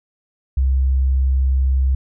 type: tone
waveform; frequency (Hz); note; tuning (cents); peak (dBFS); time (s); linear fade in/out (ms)
sine; 66; C2; +16; -13; 0.57-1.95; 5
effects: none